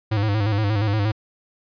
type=tone with vibrato; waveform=square; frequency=104.8 Hz; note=G#2; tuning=16 cents sharp; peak=-19 dBFS; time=0.11-1.12 s; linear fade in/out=10 ms; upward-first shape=square; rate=8.5 Hz; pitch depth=69 cents each way; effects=resampled to 11025 Hz

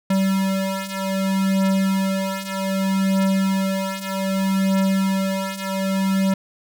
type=beating tone pair; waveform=square; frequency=192.2 / 192.84 Hz; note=G3 / G3; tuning=-34 / -28 cents; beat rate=0.64 Hz; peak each=-24 / -21 dBFS; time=0.1-6.34 s; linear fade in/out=5 ms; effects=none

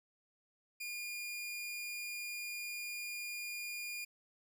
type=tone; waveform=sawtooth; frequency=2423 Hz; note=D#7; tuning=47 cents flat; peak=-37 dBFS; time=0.8-4.05 s; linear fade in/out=10 ms; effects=none

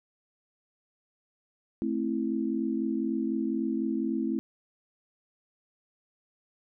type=chord; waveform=sine; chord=A minor; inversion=none; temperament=just; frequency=220 / 264 / 330 Hz; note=A3 / C4 / E4; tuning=0 / +16 / +2 cents; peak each=-31 dBFS; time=1.82-4.39 s; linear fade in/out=0 ms; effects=none

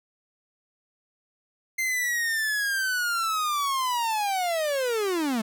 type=linear sweep; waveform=45% pulse; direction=down; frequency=2093 to 210 Hz; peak=-24 dBFS; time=1.78-5.42 s; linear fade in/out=10 ms; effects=none

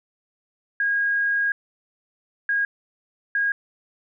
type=tone bursts at uneven times; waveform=sine; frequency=1635 Hz; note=G#6; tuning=28 cents flat; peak=-19 dBFS; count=3; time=0.8-1.52 / 2.49-2.65 / 3.35-3.52 s; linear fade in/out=2 ms; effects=none

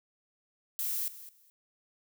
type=noise with echo; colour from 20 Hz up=violet; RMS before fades=-33 dBFS; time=0.79-1.08 s; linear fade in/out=0 ms; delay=210 ms; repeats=2; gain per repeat=-15 dB; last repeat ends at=1.5 s; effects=none

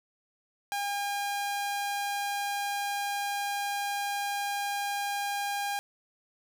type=tone; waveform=sawtooth; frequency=808 Hz; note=G#5; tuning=48 cents flat; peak=-26 dBFS; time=0.72-5.79 s; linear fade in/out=0 ms; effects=none

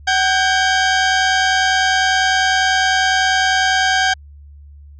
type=tone pair together; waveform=sawtooth; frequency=756.5 / 1603 Hz; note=F#5 / G6; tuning=+38 / +38 cents; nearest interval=octave + minor second; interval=1300 cents; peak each=-12 dBFS; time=0.07-4.14 s; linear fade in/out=10 ms; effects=added 72 Hz sine -37 dBFS peak until 4.99 s + resampled to 16000 Hz

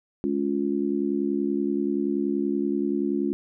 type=harmonic tone; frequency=70.5 Hz; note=C#2; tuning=30 cents sharp; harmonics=3 / 4 / 5; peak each=-28 / -26 / -27 dBFS; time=0.24-3.33 s; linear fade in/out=0 ms; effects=none

